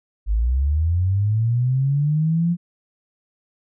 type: linear sweep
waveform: sine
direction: up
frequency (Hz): 49 to 175.6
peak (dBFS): -16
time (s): 0.26-2.57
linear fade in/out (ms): 50
effects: none